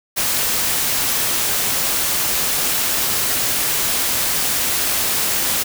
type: noise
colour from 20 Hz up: white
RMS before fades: -19 dBFS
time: 0.16-5.64 s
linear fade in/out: 20 ms
effects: none